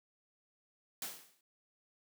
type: noise with exponential decay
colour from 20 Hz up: white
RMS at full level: -38 dBFS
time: 1.02-1.41 s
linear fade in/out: 2 ms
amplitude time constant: 84 ms
effects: high-pass 150 Hz 12 dB/octave